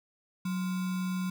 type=tone with sample-and-hold; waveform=sine; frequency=184.2 Hz; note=F#3; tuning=7 cents flat; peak=-29 dBFS; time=0.45-1.3 s; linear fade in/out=5 ms; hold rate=1225 Hz; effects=none